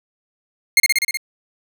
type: tone with echo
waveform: sawtooth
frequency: 2133 Hz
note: C7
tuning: 33 cents sharp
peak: -5 dBFS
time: 0.77-0.8 s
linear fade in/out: 2 ms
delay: 62 ms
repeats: 6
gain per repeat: -2 dB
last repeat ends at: 1.172 s
effects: none